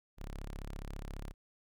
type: tone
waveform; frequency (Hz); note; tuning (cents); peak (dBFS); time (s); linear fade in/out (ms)
sawtooth; 34.65; C#1; 0; -37; 0.17-1.34; 50
effects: none